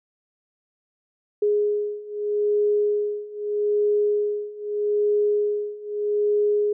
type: beating tone pair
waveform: sine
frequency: 415.3 / 416.1 Hz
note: G#4 / G#4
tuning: 0 / +3 cents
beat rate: 0.8 Hz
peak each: -24 / -22 dBFS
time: 1.42-6.73 s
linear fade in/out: 5 ms
effects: none